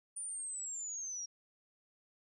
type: linear sweep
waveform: sine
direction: down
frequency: 9397 to 5588 Hz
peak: -39 dBFS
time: 0.16-1.26 s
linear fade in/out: 10 ms
effects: none